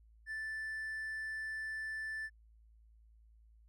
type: tone with hard clipping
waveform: triangle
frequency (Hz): 1760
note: A6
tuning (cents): 0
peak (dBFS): -39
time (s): 0.26-2.3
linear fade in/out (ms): 50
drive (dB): 5
effects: added 55 Hz sine -60 dBFS peak until 3.68 s

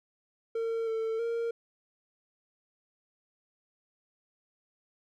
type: tone with pitch steps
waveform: triangle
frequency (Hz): 455.5 / 447.1 / 463.9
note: A#4 / A4 / A#4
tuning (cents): -40 / +28 / -8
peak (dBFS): -27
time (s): 0.55-1.51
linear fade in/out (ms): 5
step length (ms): 320
effects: none

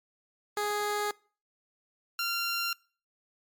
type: tone pair in turn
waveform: 15% pulse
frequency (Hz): 415.3 / 1381.7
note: G#4 / F6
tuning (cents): 0 / -19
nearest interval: octave + major sixth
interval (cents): 2081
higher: second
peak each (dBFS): -22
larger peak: neither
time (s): 0.57-1.11 / 2.19-2.73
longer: neither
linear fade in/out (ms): 2
effects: noise-tail reverb RT60 0.4 s tail -24 dB re dry + MP3 96 kbps

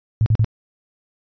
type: tone bursts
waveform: sine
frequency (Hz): 110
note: A2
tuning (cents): 0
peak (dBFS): -12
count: 3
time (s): 0.21-0.445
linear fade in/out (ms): 0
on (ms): 51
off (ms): 41
effects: resampled to 11025 Hz

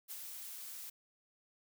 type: noise with ADSR envelope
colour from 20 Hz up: blue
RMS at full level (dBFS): -44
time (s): 0.08-0.9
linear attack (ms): 34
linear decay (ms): 46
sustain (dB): -3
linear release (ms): 7
effects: none

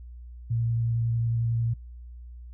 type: tone with vibrato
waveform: sine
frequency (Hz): 116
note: A#2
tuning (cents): -8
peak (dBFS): -23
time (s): 0.5-1.74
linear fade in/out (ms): 10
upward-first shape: sine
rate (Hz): 11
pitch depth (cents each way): 13
effects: noise-tail reverb RT60 0.2 s tail -26 dB re dry + added 60 Hz sine -40 dBFS peak until 2.53 s

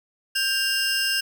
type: tone cluster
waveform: 45% pulse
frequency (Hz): 1583 / 2796 / 5160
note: G6 / F7 / E8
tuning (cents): +17 / +1 / -38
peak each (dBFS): -26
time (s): 0.35-1.21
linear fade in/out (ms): 10
effects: none

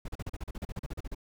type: noise bursts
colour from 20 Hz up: brown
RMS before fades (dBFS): -36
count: 16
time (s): 0.05-1.148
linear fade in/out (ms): 5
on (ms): 33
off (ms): 38
effects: none

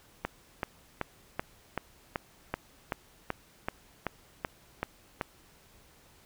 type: click train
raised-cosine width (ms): 0.5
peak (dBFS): -15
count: 14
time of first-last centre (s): 0.25-5.212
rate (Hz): 2.62
effects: pink hiss -60 dBFS RMS until 6.25 s

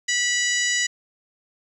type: harmonic tone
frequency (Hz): 979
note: B5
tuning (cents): -15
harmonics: 2 / 3 / 4 / 5 / 6 / 7 / 8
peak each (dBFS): -23 / -28 / -31 / -32 / -31 / -26 / -34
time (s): 0.08-0.87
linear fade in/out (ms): 10
effects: 9-bit

